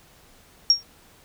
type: tone with exponential decay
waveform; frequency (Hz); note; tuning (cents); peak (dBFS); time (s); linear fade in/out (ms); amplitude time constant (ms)
sine; 5570; F8; -5; -9; 0.7-0.83; 1; 27
effects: pink hiss -54 dBFS RMS until 1.24 s